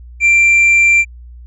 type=tone; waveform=triangle; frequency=2361 Hz; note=D7; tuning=9 cents sharp; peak=-5 dBFS; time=0.2-1.05 s; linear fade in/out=50 ms; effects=added 60 Hz sine -32 dBFS peak until 1.46 s + resampled to 24000 Hz